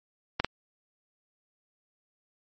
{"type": "clicks", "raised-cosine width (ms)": 0.3, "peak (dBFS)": -9, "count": 2, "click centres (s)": [0.4, 0.446], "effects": ["MP3 32 kbps"]}